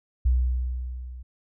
sine tone with level ramp, 62.4 Hz, B1, 19 cents sharp, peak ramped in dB -16 to -37 dBFS, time 0.25-1.23 s, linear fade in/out 10 ms, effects none

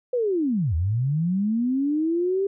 sine linear two-way sweep, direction down then up, 512 to 76 to 398.9 Hz, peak -20 dBFS, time 0.13-2.47 s, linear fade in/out 5 ms, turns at 0.75 s, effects none

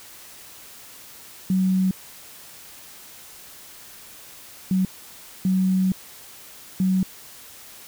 sine tone bursts at uneven times, 187.6 Hz, F#3, 24 cents sharp, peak -17 dBFS, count 4, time 1.5-1.91 / 4.71-4.85 / 5.45-5.92 / 6.8-7.03 s, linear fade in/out 2 ms, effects white hiss -44 dBFS RMS until 7.87 s

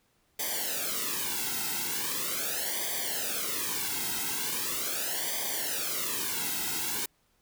white noise with flanger, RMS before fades -32 dBFS, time 0.39-7.06 s, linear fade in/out 5 ms, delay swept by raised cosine 0.73 to 1.73 ms, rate 0.4 Hz, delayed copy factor -0.95, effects pink hiss -70 dBFS RMS until 7.41 s

